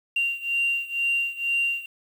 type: beating tone pair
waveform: sine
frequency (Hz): 2769 / 2771.1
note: F7 / F7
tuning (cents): -15 / -14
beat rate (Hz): 2.1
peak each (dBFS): -24 / -26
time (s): 0.16-1.86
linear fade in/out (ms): 5
effects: tanh soft clip ceiling -16 dBFS + 8-bit